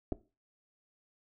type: clicks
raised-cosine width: 2 ms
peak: -21 dBFS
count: 2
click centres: 0.122 / 0.125 s
effects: noise-tail reverb RT60 0.3 s tail -17 dB re dry